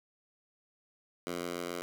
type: tone with high-pass filter sweep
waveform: 10% pulse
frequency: 87.31 Hz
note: F2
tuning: in tune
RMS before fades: -38 dBFS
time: 1.27-1.82 s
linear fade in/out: 0 ms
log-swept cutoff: 240 to 360 Hz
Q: 0.77
effects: none